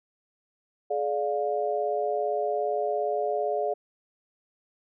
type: chord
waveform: sine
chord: D diminished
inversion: second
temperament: just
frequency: 422.9 / 587.3 / 704.8 Hz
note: Ab4 / D5 / F5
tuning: +31 / 0 / +16 cents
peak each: -29 dBFS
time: 0.9-3.74 s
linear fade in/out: 10 ms
effects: none